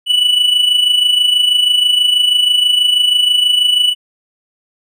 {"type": "tone with amplitude modulation", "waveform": "triangle", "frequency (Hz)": 2960, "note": "F#7", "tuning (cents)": 0, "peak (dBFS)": -5, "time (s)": [0.06, 3.95], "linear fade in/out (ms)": 50, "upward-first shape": "sine", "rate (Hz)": 26.2, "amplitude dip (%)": 60, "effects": []}